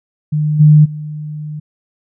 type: tone with level steps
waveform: sine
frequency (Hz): 151.4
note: D#3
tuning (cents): -47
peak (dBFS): -12 / -3 / -22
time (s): 0.32-1.6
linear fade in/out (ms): 10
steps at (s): 0.59 / 0.84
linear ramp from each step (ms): 20
effects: none